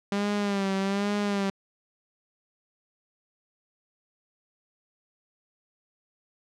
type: tone with vibrato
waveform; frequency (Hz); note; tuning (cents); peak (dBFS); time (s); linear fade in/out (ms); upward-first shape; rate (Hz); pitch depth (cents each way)
sawtooth; 199.4; G3; +30; -21; 0.12-1.5; 2; sine; 1.2; 56
effects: low-pass 6000 Hz 12 dB/octave